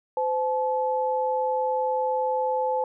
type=tone pair together; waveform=sine; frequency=513 / 862.8 Hz; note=C5 / A5; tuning=-34 / -34 cents; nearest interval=major sixth; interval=900 cents; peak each=-25 dBFS; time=0.17-2.84 s; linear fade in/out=2 ms; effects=none